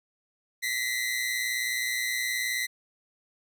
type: tone pair together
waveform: sawtooth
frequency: 1928 / 2047 Hz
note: B6 / C7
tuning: -42 / -38 cents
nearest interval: minor second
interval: 104 cents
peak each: -28 / -26 dBFS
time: 0.62-2.67 s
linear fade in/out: 20 ms
effects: none